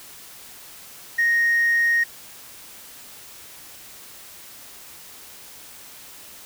triangle tone with hard clipping, 1864.7 Hz, A#6, in tune, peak -16 dBFS, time 1.18-2.04 s, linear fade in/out 10 ms, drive 2 dB, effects white hiss -43 dBFS RMS until 6.45 s

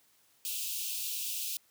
white high-pass noise, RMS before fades -36 dBFS, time 0.45-1.57 s, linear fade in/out 0 ms, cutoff 2500 Hz, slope 96 dB/octave, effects white hiss -67 dBFS RMS until 1.7 s + high-pass 60 Hz 12 dB/octave

